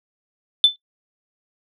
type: tone with exponential decay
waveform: sine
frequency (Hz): 3520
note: A7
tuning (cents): 0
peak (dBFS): -3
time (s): 0.64-0.76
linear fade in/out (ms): 1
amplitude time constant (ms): 24
effects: noise-tail reverb RT60 0.1 s tail -21 dB re dry + tanh soft clip ceiling -3 dBFS